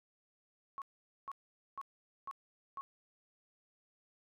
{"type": "tone bursts", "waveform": "sine", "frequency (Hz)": 1099, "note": "C#6", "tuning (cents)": -15, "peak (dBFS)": -40, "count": 5, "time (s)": [0.78, 2.81], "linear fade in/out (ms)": 0, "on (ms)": 38, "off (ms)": 460, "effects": []}